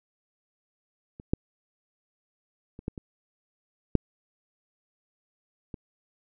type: clicks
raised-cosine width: 3 ms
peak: -29 / -10 / -29 / -17 / -25 / -6 / -24 dBFS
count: 7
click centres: 1.199 / 1.335 / 2.791 / 2.881 / 2.978 / 3.953 / 5.742 s
effects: none